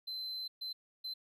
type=tone bursts at uneven times; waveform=triangle; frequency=4071 Hz; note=C8; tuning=48 cents flat; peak=-37 dBFS; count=3; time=0.07-0.48 / 0.61-0.73 / 1.04-1.14 s; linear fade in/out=10 ms; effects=none